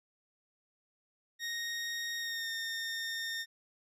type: tone with pitch glide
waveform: 20% pulse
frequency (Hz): 1864.7 to 1826.3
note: A#6 to A#6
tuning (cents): 0 to -36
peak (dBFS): -30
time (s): 1.39-3.46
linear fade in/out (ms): 50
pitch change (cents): -36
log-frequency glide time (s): 2.18-2.49
effects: low-pass 12000 Hz 12 dB/octave